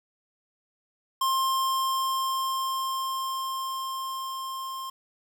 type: tone with level ramp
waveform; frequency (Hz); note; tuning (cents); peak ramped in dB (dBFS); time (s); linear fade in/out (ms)
square; 1059; C6; +21; -23 to -34; 1.21-4.9; 5
effects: 9-bit